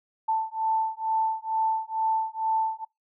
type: beating tone pair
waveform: sine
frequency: 884 / 886.2 Hz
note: A5 / A5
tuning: +8 / +12 cents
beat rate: 2.2 Hz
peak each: -27 dBFS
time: 0.28-2.85 s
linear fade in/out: 10 ms
effects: noise-tail reverb RT60 0.2 s tail -25 dB re dry